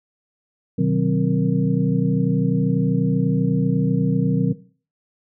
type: tone cluster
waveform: sine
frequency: 124.7 / 152.8 / 185 / 263 / 467.3 Hz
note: B2 / D#3 / F#3 / C4 / A#4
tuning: +17 / -31 / 0 / +9 / +4 cents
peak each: -24 / -21 / -19 / -23 / -28 dBFS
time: 0.78-4.53 s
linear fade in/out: 10 ms
effects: noise-tail reverb RT60 0.4 s tail -17 dB re dry